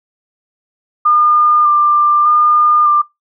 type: tone with vibrato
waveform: sine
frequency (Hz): 1200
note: D6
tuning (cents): +37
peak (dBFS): -7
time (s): 1.05-3.02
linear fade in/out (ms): 10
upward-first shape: square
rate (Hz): 0.83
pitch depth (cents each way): 16
effects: noise-tail reverb RT60 0.2 s tail -25 dB re dry